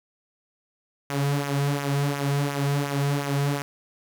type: tone with flanger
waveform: sawtooth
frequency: 141.6 Hz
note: C#3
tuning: 37 cents sharp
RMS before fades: -25 dBFS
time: 1.1-3.62 s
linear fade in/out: 0 ms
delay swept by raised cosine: 0.22 to 3.72 ms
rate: 2.8 Hz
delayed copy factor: -0.6
effects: none